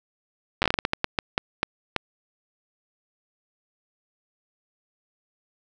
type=slowing click train; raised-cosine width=0.3 ms; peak=-5 dBFS; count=15; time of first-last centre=0.62-1.963 s; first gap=9 ms; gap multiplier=1.32; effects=none

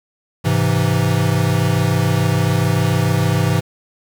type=chord; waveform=square; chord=Ab augmented; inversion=none; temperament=equal; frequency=103.83 / 130.81 / 164.81 Hz; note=Ab2 / C3 / E3; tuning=0 / 0 / 0 cents; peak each=-19 dBFS; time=0.44-3.61 s; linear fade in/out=20 ms; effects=7-bit

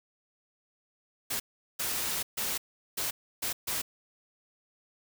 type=noise bursts at uneven times; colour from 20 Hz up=white; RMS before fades=-32 dBFS; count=6; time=1.3-1.4 / 1.79-2.23 / 2.37-2.58 / 2.97-3.11 / 3.42-3.53 / 3.67-3.82 s; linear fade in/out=10 ms; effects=none

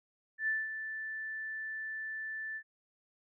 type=tone with ADSR envelope; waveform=sine; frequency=1760 Hz; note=A6; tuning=in tune; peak=-28 dBFS; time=0.38-2.63 s; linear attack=96 ms; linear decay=200 ms; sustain=-9 dB; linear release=68 ms; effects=none

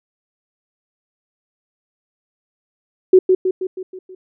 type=tone with echo; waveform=sine; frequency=372.5 Hz; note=F#4; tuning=12 cents sharp; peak=-4 dBFS; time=3.13-3.19 s; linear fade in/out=5 ms; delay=160 ms; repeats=6; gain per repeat=-5 dB; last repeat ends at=4.15 s; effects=none

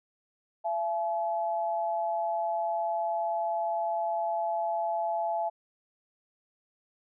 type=tone pair together; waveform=sine; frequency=675 / 855.4 Hz; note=E5 / A5; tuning=+41 / -49 cents; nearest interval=major third; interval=410 cents; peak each=-29 / -31 dBFS; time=0.64-5.5 s; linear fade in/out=20 ms; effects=none

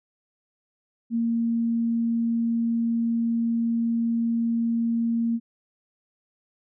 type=tone; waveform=sine; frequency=231.3 Hz; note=A#3; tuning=13 cents flat; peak=-21 dBFS; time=1.1-5.4 s; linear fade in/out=50 ms; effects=none

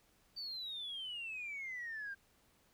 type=exponential sweep; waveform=sine; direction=down; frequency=4630 to 1573 Hz; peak=-40 dBFS; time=0.36-2.15 s; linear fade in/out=20 ms; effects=tanh soft clip ceiling -37 dBFS + pink hiss -71 dBFS RMS until 2.73 s

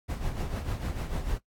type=noise with tremolo; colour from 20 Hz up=brown; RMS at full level=-29 dBFS; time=0.08-1.39 s; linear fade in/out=20 ms; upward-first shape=triangle; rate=6.7 Hz; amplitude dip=70%; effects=noise-tail reverb RT60 0.1 s tail -17 dB re dry + AAC 64 kbps

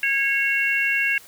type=harmonic tone; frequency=548 Hz; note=C#5; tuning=20 cents flat; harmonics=3 / 4 / 5; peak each=-23 / -23 / -23 dBFS; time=0.03-1.18 s; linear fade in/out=2 ms; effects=white hiss -47 dBFS RMS until 1.27 s

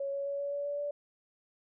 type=tone with pitch steps; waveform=sine; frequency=554.4 / 558.6 / 562.8 / 567 / 571.3 / 575.6 / 579.9 Hz; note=C#5 / C#5 / C#5 / C#5 / D5 / D5 / D5; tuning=0 / +13 / +26 / +39 / -48 / -35 / -22 cents; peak=-32 dBFS; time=0-0.91 s; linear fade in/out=5 ms; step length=130 ms; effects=none

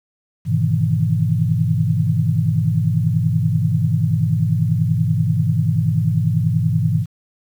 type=chord; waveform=sine; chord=E major seventh; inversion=first; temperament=just; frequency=103.01 / 123.61 / 154.51 / 164.81 Hz; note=G#2 / B2 / D#3 / E3; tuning=-14 / +2 / -12 / 0 cents; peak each=-20 dBFS; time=0.45-7.06 s; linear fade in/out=50 ms; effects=8-bit

